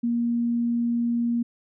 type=tone; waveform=sine; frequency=236.1 Hz; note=A#3; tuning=22 cents sharp; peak=-21 dBFS; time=0.03-1.43 s; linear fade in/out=10 ms; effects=none